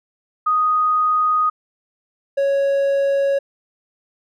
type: tone pair in turn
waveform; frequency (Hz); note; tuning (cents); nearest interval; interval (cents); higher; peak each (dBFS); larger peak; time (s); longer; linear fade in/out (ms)
sine / triangle; 1244.5 / 554.4; D#6 / C#5; 0 / 0; octave + major second; 1400; first; -14 / -13; second; 0.46-1.5 / 2.37-3.39; first; 10
effects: none